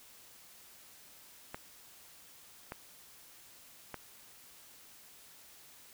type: clicks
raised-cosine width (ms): 0.5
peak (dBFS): -25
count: 3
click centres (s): 1.545 / 2.721 / 3.943
effects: white hiss -57 dBFS RMS until 5.93 s